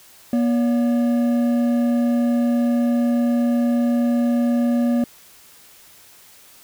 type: tone pair together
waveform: triangle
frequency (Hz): 240 / 569.4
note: B3 / C#5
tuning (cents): -49 / +46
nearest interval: octave + minor third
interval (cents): 1495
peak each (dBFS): -14 / -25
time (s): 0.33-5.04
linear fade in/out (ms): 2
effects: white hiss -48 dBFS RMS until 6.63 s

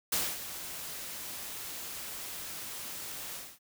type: noise with ADSR envelope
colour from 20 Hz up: white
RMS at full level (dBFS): -29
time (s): 0.12-3.59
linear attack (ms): 6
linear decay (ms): 240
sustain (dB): -12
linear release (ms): 240
effects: none

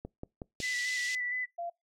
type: click train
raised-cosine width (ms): 2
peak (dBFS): -26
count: 4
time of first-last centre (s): 0.05-0.602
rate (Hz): 5.43
type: band-pass noise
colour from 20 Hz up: white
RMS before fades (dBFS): -40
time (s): 0.6-1.15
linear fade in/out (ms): 0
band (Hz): 2500 to 6600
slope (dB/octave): 24
type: tone with vibrato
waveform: sine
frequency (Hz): 1984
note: B6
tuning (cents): +7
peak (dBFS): -31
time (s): 0.62-1.46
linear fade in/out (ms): 20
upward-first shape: square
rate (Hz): 4.3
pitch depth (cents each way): 19
type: tone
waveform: sine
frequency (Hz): 688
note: F5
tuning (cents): -26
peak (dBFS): -34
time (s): 1.58-1.7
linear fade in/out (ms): 10
effects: noise-tail reverb RT60 0.2 s tail -25 dB re dry

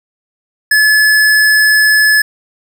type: tone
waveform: square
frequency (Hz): 1717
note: A6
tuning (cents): -43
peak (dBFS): -7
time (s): 0.71-2.22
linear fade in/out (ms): 5
effects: none

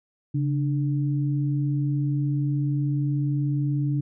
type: tone pair together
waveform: sine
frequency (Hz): 140 / 296.6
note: C#3 / D4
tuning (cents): +18 / +17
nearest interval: octave + minor second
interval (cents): 1299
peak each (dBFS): -22 / -29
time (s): 0.34-4.01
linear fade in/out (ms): 10
effects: none

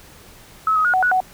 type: tone with pitch steps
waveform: sine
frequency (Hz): 1292 / 1263 / 1443 / 747 / 1470 / 745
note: E6 / D#6 / F#6 / F#5 / F#6 / F#5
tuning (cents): -35 / +26 / -44 / +16 / -12 / +12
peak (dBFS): -14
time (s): 0.67-1.204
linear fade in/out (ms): 2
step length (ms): 89
effects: pink hiss -45 dBFS RMS until 1.33 s

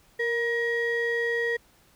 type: ring-modulated tone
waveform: triangle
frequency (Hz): 713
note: F5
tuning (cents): +36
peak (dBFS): -19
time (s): 0.19-1.57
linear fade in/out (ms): 10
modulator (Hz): 1180
effects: pink hiss -60 dBFS RMS until 1.95 s

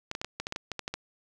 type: clicks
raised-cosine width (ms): 0.2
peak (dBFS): -16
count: 12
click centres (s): 0.114 / 0.151 / 0.215 / 0.246 / 0.4 / 0.469 / 0.524 / 0.561 / 0.717 / 0.793 / 0.879 / 0.94
effects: none

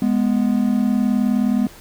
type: tone pair together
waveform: triangle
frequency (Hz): 207.6 / 246.9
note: G#3 / B3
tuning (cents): 0 / 0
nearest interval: minor third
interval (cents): 300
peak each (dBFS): -16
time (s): 0.02-1.67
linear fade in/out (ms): 2
effects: pink hiss -43 dBFS RMS until 1.8 s

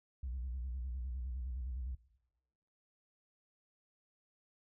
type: tone with vibrato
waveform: sine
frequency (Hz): 62.9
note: B1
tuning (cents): +32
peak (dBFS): -36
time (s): 0.23-1.95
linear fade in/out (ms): 5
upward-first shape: square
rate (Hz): 9.8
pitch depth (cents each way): 110
effects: noise-tail reverb RT60 1.0 s tail -21 dB re dry + tanh soft clip ceiling -35 dBFS

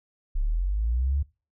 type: linear sweep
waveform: sine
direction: up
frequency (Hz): 31.9 to 73.42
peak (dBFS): -22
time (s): 0.35-1.23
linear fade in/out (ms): 10
effects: noise-tail reverb RT60 0.3 s tail -21 dB re dry

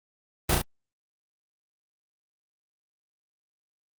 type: noise with echo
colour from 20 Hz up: pink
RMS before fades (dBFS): -23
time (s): 0.49-0.55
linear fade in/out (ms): 5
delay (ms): 34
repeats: 2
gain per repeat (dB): -3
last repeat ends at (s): 0.618
effects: Opus 32 kbps

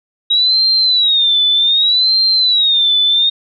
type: tone with vibrato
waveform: sine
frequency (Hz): 3817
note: A#7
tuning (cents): +40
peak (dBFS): -9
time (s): 0.3-3.3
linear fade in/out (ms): 10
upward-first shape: sine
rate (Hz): 0.65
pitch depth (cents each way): 150
effects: none

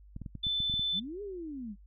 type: clicks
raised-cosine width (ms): 5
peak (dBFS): -28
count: 9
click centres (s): 0.164 / 0.217 / 0.262 / 0.353 / 0.468 / 0.603 / 0.698 / 0.74 / 0.795
type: tone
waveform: sine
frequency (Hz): 3520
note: A7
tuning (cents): 0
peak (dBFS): -28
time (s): 0.43-1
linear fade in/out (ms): 10
type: linear two-way sweep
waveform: sine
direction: up then down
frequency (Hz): 143 to 420 to 188.7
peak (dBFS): -37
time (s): 0.92-1.76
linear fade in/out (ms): 50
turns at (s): 1.22
effects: noise-tail reverb RT60 0.1 s tail -24 dB re dry + added 50 Hz sine -52 dBFS peak until 1.86 s

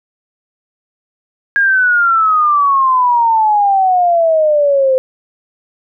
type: exponential sweep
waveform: sine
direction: down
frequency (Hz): 1638 to 515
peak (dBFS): -8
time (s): 1.56-4.98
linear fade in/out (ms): 0
effects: none

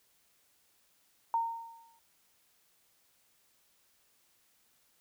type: tone with exponential decay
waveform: sine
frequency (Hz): 919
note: A#5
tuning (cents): -25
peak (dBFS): -25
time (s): 1.34-1.99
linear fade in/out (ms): 1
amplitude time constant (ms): 140
effects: white hiss -70 dBFS RMS until 5 s

